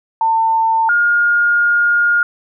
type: tone pair in turn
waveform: sine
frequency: 898 / 1421.4 Hz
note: A5 / F6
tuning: +35 / +30 cents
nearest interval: minor sixth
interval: 795 cents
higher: second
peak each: -11 / -10 dBFS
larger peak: second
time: 0.21-0.89 / 0.89-2.23 s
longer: second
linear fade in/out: 2 ms
effects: none